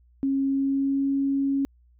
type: tone with pitch glide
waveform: sine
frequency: 272.3 to 275.3 Hz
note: C#4 to C#4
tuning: -31 to -12 cents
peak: -21 dBFS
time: 0.23-1.65 s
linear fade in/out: 0 ms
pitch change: +19 cents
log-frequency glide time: 0.46-1.08 s
effects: added 60 Hz sine -55 dBFS peak until 1.99 s